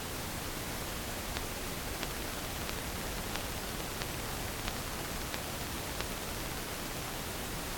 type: two click trains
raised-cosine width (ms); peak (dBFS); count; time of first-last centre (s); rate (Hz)
0.2; -13 / -24; 8 / 91; 1.37-6.006 / 2.11-7.195; 1.51 / 17.7
effects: pink hiss -39 dBFS RMS until 7.77 s + AAC 64 kbps